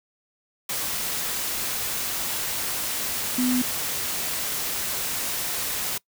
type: tone in noise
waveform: sine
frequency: 250.7 Hz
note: B3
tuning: 26 cents sharp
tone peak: -20 dBFS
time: 3.38-3.62 s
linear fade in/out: 5 ms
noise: white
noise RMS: -28 dBFS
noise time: 0.69-5.98 s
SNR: +5 dB
effects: noise-tail reverb RT60 0.1 s tail -23 dB re dry